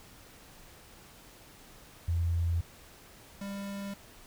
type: tone pair in turn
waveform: sine / square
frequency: 84.7 / 199.02 Hz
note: E2 / G3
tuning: +48 / +26 cents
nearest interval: octave + minor third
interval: 1478 cents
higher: second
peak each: -26 / -37 dBFS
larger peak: first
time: 2.08-2.61 / 3.41-3.94 s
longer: neither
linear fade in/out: 5 ms
effects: pink hiss -54 dBFS RMS until 4.26 s